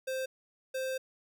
square tone bursts at uneven times, 523.3 Hz, C5, in tune, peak -33 dBFS, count 2, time 0.07-0.26 / 0.74-0.98 s, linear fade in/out 10 ms, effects none

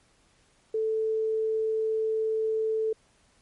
sine tone, 440 Hz, A4, in tune, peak -24 dBFS, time 0.74-2.93 s, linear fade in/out 5 ms, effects pink hiss -64 dBFS RMS until 3.41 s + MP3 48 kbps

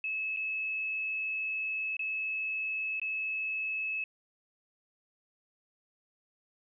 sine tone with dropouts, 2593 Hz, E7, 29 cents flat, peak -31 dBFS, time 0.04-4.04 s, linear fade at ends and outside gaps 2 ms, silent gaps 0.364-0.37 / 1.968-1.993 / 2.998-3.016 s, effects none

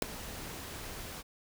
pink noise with ADSR envelope, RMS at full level -23 dBFS, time 0.02-1.23 s, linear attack 4 ms, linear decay 3 ms, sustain -20 dB, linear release 32 ms, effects none

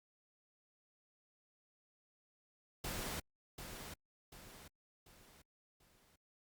pink noise with echo, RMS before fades -42 dBFS, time 2.84-3.2 s, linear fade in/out 5 ms, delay 740 ms, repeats 4, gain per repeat -7 dB, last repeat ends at 6.16 s, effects Opus 48 kbps

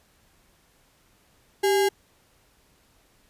sine tone with sample-and-hold, 392 Hz, G4, in tune, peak -18 dBFS, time 1.63-1.89 s, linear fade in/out 10 ms, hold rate 1225 Hz, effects pink hiss -62 dBFS RMS until 3.29 s + resampled to 32000 Hz

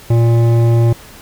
sine tone with hard clipping, 116.54 Hz, A#2, in tune, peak -10 dBFS, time 0.1-0.93 s, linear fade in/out 5 ms, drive 12 dB, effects pink hiss -38 dBFS RMS until 1.21 s

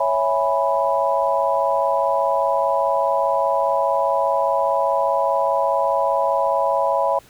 sine chord, C# minor seventh, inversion none, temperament equal, 554.4 / 659.3 / 830.6 / 987.8 Hz, C#5 / E5 / G#5 / B5, 0 / 0 / 0 / 0 cents, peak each -21 / -22 / -24 / -21 dBFS, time 0-7.19 s, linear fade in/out 5 ms, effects pink hiss -50 dBFS RMS until 7.29 s

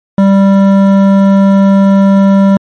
sine tone with hard clipping, 196 Hz, G3, in tune, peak -5 dBFS, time 0.18-2.57 s, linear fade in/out 2 ms, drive 12 dB, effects MP3 48 kbps

